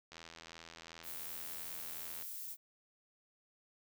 click train, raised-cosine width 0.2 ms, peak -33 dBFS, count 175, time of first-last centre 0.12-2.224 s, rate 82.7 Hz
violet noise, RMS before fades -45 dBFS, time 1.03-2.57 s, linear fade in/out 50 ms
effects none

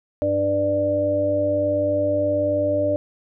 harmonic tone, 98.7 Hz, G2, 12 cents sharp, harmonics 1 / 3 / 5 / 6, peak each -29 / -26 / -30 / -19 dBFS, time 0.22-2.96 s, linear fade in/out 0 ms, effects none

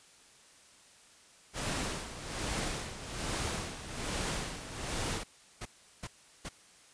pink noise with tremolo, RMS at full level -34 dBFS, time 1.53-5.22 s, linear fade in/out 50 ms, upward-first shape sine, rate 1.2 Hz, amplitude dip 70%
pink noise bursts, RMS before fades -40 dBFS, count 4, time 5.19-6.492 s, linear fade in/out 10 ms, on 48 ms, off 370 ms
effects white hiss -59 dBFS RMS until 6.93 s + resampled to 22050 Hz

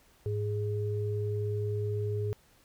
sine tone pair together, 105.15 / 415.3 Hz, G#2 / G#4, +22 / 0 cents, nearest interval 2 octaves, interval 2378 cents, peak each -30 / -34 dBFS, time 0.26-2.33 s, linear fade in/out 0 ms, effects pink hiss -63 dBFS RMS until 2.64 s

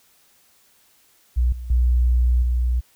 sine tone with level steps, 61 Hz, B1, 21 cents flat, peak -15 / -29 / -14 / -17 dBFS, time 1.36-2.81 s, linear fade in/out 20 ms, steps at 1.52 / 1.7 / 2.42 s, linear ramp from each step 5 ms, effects white hiss -58 dBFS RMS until 2.95 s

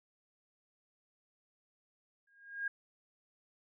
sine tone with exponential growth, 1625 Hz, G#6, 38 cents flat, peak -31 dBFS, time 2.27-2.68 s, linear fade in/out 5 ms, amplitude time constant 88 ms, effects none

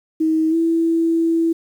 sine tone with pitch glide, 317.7 to 330.2 Hz, D#4 to E4, +36 to +3 cents, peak -14 dBFS, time 0.2-1.53 s, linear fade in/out 10 ms, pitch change +67 cents, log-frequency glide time 0.5-0.55 s, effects 8-bit

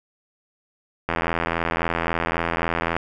click train, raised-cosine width 0.5 ms, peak -7 dBFS, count 158, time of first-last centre 1.09-2.966 s, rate 83.7 Hz, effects none

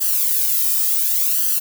violet noise with flanger, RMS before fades -18 dBFS, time 0-1.6 s, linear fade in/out 20 ms, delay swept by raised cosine 0.65 to 1.64 ms, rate 0.69 Hz, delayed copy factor +0.9, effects none

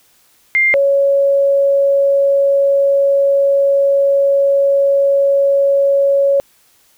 sine tone pair in turn, 2100 / 556.2 Hz, C7 / C#5, +6 / +6 cents, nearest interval octave + major seventh, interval 2300 cents, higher first, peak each -9 dBFS, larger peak neither, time 0.55-0.74 / 0.74-6.4 s, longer second, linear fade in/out 0 ms, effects white hiss -53 dBFS RMS until 6.97 s

